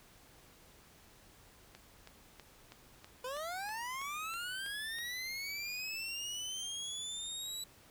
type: click train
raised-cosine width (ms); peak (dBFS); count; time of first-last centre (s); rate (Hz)
0.2; -33; 11; 1.75-4.986; 3.09
type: linear sweep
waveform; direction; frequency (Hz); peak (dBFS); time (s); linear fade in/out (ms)
25% pulse; up; 490 to 3951; -35; 3.24-7.64; 5
effects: pink hiss -61 dBFS RMS until 7.9 s